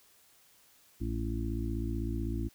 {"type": "harmonic tone", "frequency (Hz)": 55.9, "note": "A1", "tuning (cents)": 28, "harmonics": [1, 2, 4, 5, 6], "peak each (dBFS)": [-34, -37, -40, -40, -40], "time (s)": [1, 2.49], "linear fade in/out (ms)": 20, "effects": ["white hiss -63 dBFS RMS until 2.54 s"]}